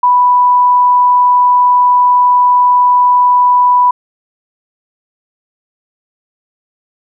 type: tone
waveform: sine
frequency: 987.8 Hz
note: B5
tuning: in tune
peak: -5 dBFS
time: 0.03-3.91 s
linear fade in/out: 5 ms
effects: none